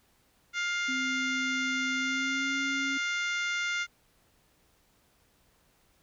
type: harmonic tone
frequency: 703 Hz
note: F5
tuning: 11 cents sharp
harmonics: 2 / 3 / 4 / 5 / 6 / 7 / 8 / 9 / 10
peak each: -32 / -32 / -40 / -40 / -47 / -49 / -49 / -45 / -52 dBFS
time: 0.53-3.87 s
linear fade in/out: 50 ms
type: tone with pitch glide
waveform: sine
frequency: 260.1 to 272.1 Hz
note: C4 to C#4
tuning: -10 to -32 cents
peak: -34 dBFS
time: 0.88-2.98 s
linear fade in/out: 10 ms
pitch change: +78 cents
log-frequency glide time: 1.95-2.56 s
effects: pink hiss -67 dBFS RMS until 6.02 s